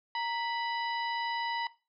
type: harmonic tone with a mistuned harmonic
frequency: 987.8 Hz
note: B5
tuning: in tune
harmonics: 1 / 2 / 3 / 4 / 5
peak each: -32 / -38 / -42 / -44 / -46 dBFS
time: 0.15-1.67 s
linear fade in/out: 2 ms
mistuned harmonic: 1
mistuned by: -100 cents
effects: noise-tail reverb RT60 0.3 s tail -18 dB re dry